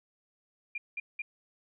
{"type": "tone bursts", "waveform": "sine", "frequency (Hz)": 2400, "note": "D7", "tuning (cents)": 37, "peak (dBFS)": -33, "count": 3, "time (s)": [0.75, 1.22], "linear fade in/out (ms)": 5, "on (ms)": 30, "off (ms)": 190, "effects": []}